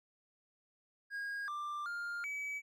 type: tone with pitch steps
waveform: triangle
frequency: 1633 / 1184 / 1405 / 2284 Hz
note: G#6 / D6 / F6 / D7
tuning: -30 / +14 / +10 / -49 cents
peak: -36 dBFS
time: 1.1-2.62 s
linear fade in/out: 50 ms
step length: 380 ms
effects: none